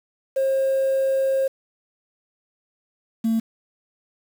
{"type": "tone pair in turn", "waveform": "sine", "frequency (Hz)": [536, 225.4], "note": ["C5", "A3"], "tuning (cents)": [42, 42], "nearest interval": "octave + minor third", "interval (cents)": 1500, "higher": "first", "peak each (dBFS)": -16, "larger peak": "neither", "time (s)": [[0.36, 1.48], [3.24, 3.4]], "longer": "first", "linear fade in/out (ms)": 10, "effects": ["tanh soft clip ceiling -16 dBFS", "7-bit"]}